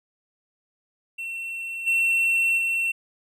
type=tone with level steps; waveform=triangle; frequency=2708 Hz; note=E7; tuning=46 cents sharp; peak=-28 / -17 / -20 dBFS; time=1.18-2.92 s; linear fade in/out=10 ms; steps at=1.86 / 2.57 s; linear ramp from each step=20 ms; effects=none